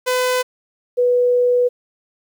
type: tone pair in turn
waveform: sawtooth / sine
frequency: 504 / 491.6 Hz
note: B4 / B4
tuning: +35 / -8 cents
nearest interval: unison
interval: 43 cents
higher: first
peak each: -12 dBFS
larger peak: neither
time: 0.06-0.43 / 0.97-1.69 s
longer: second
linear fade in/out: 20 ms
effects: 9-bit